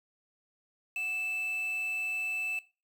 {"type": "tone with quantisation", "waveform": "triangle", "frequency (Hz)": 2637, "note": "E7", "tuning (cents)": 0, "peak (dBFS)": -30, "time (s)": [0.96, 2.59], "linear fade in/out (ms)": 2, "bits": 8, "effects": ["noise-tail reverb RT60 0.3 s tail -18 dB re dry"]}